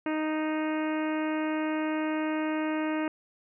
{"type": "harmonic tone", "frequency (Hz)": 310.5, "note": "D#4", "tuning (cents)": -3, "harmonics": [1, 2, 3, 4, 5, 6, 7, 8, 9], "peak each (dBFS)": [-28, -35, -38, -41, -41, -43, -44, -45, -48], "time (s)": [0.06, 3.08], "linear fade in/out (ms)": 2, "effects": []}